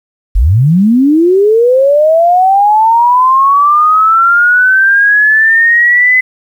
sine linear sweep, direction up, 38.89 to 2034 Hz, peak -4 dBFS, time 0.35-6.21 s, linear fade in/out 10 ms, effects 7-bit

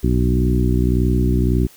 harmonic tone with a mistuned harmonic, 61.74 Hz, B1, in tune, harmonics 1 / 2 / 3 / 4 / 5 / 6, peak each -17 / -20 / -22 / -23 / -24 / -25 dBFS, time 0.03-1.67 s, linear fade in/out 10 ms, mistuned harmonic 1, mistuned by +34 cents, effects white hiss -47 dBFS RMS until 1.76 s

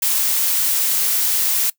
blue noise, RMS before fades -18 dBFS, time 0.02-1.7 s, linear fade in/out 5 ms, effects noise-tail reverb RT60 0.1 s tail -21 dB re dry

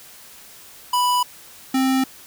square tone pair in turn, 987.8 / 263.3 Hz, B5 / C4, 0 / +11 cents, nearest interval octave + major seventh, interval 2289 cents, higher first, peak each -17 dBFS, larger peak neither, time 0.93-1.23 / 1.74-2.04 s, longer neither, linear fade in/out 5 ms, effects white hiss -44 dBFS RMS until 2.26 s

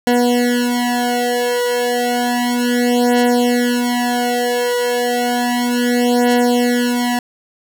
20% pulse beating tone pair, 243.2 / 243.52 Hz, B3 / B3, -26 / -24 cents, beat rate 0.32 Hz, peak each -12 dBFS, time 0.07-7.19 s, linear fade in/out 2 ms, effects none

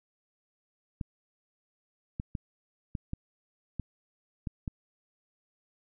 clicks, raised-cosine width 5 ms, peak -21 dBFS, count 8, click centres 1.012 / 2.199 / 2.352 / 2.952 / 3.134 / 3.797 / 4.472 / 4.678 s, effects none

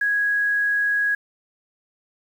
sine tone with quantisation, 1659 Hz, G#6, 2 cents flat, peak -18 dBFS, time 0.01-1.15 s, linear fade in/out 5 ms, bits 8, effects none

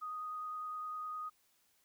sine tone with vibrato, 1244 Hz, D#6, 1 cent flat, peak -39 dBFS, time 0.01-1.3 s, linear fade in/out 20 ms, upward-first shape sine, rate 9.8 Hz, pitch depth 9 cents each way, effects white hiss -73 dBFS RMS until 1.84 s

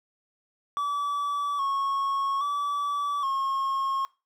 triangle tone with pitch steps, 1150 / 1099 / 1151 / 1082 Hz, D6 / C#6 / D6 / C#6, -37 / -15 / -35 / -42 cents, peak -23 dBFS, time 0.77-4.05 s, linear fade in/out 0 ms, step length 820 ms, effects noise-tail reverb RT60 0.3 s tail -22 dB re dry

